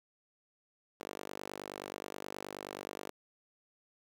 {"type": "tone with high-pass filter", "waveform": "sawtooth", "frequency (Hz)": 49.45, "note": "G1", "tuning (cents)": 16, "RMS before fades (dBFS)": -45, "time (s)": [1, 3.1], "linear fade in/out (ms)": 0, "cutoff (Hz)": 410, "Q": 1.3, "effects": ["11-bit"]}